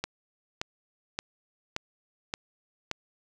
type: click train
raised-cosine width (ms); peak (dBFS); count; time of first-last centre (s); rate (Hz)
0.2; -13; 6; 0.04-2.914; 1.74
effects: none